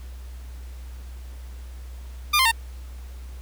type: tone with pitch steps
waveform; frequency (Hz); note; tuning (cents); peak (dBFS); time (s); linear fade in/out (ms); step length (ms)
15% pulse; 1204 / 1048.1 / 912.5; D6 / C6 / A#5; +43 / +3 / -37; -10; 2.33-2.516; 10; 62
effects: added 62 Hz sine -35 dBFS peak until 3.41 s + pink hiss -52 dBFS RMS until 3.41 s